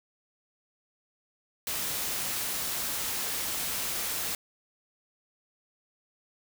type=noise with amplitude modulation; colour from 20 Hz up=white; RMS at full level=-31 dBFS; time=1.67-4.35 s; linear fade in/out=2 ms; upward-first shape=sine; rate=210 Hz; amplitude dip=25%; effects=none